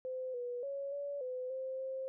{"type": "tone with pitch steps", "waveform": "sine", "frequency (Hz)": [514, 487.6, 556, 569, 507, 524, 528], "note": ["C5", "B4", "C#5", "C#5", "B4", "C5", "C5"], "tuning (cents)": [-31, -22, 5, 45, 45, 2, 16], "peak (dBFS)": -37, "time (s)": [0.05, 2.08], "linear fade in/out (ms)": 0, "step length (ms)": 290, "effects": []}